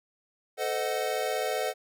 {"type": "chord", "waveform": "square", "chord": "A diminished seventh", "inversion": "none", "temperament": "equal with one note detuned", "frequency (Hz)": [440, 515.2, 622.3, 740], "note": ["A4", "C5", "Eb5", "Gb5"], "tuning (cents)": [0, -27, 0, 0], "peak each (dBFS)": -34, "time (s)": [0.57, 1.74], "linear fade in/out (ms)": 50, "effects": []}